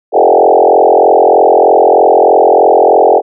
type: tone with frequency modulation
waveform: sine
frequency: 599 Hz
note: D5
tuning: 34 cents sharp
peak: -3 dBFS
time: 0.12-3.22 s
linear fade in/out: 50 ms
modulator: 43.2 Hz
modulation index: 5
effects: none